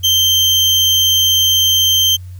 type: tone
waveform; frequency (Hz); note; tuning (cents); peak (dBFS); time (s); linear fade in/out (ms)
35% pulse; 3136; G7; 0; -8; 0.03-2.17; 20
effects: added 91 Hz sine -28 dBFS peak until 2.39 s + white hiss -52 dBFS RMS until 2.39 s